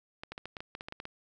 clicks, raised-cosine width 0.3 ms, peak -24 dBFS, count 12, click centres 0.235 / 0.32 / 0.379 / 0.456 / 0.568 / 0.605 / 0.751 / 0.809 / 0.885 / 0.924 / 1.001 / 1.054 s, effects none

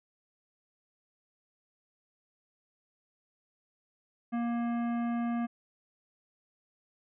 sine tone with hard clipping, 235.8 Hz, A#3, 20 cents sharp, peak -31 dBFS, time 4.32-5.47 s, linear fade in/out 20 ms, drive 14 dB, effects resampled to 8000 Hz

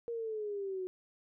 sine exponential sweep, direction down, 472.9 to 365.5 Hz, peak -35 dBFS, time 0.08-0.87 s, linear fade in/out 0 ms, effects none

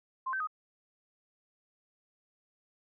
sine tone with pitch steps, 1051 / 1547 / 1251 Hz, C6 / G6 / D#6, +7 / -23 / +9 cents, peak -31 dBFS, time 0.26-0.473 s, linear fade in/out 10 ms, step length 71 ms, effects none

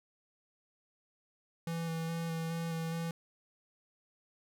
square tone with vibrato, 165 Hz, E3, 2 cents sharp, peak -35 dBFS, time 1.67-3.11 s, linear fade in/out 2 ms, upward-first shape square, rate 2.4 Hz, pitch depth 14 cents each way, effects none

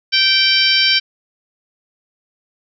harmonic tone, 777 Hz, G5, 16 cents flat, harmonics 2 / 3 / 4 / 5 / 6 / 7, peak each -21 / -18 / -16 / -21 / -17 / -19 dBFS, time 0.12-1 s, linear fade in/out 20 ms, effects none

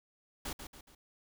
pink noise with echo, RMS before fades -39 dBFS, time 0.45-0.53 s, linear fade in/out 5 ms, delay 140 ms, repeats 3, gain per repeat -7 dB, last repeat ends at 0.95 s, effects none

